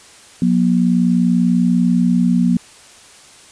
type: tone pair together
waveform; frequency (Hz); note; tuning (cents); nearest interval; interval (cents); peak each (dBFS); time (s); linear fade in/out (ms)
sine; 179.8 / 240; F#3 / B3; -49 / -49; perfect fourth; 500; -14; 0.42-2.57; 2
effects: white hiss -43 dBFS RMS until 3.51 s + resampled to 22050 Hz